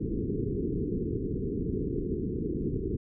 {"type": "low-pass noise", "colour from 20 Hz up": "white", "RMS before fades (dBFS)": -31, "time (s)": [0, 2.97], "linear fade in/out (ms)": 10, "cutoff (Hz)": 440, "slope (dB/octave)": 96, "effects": []}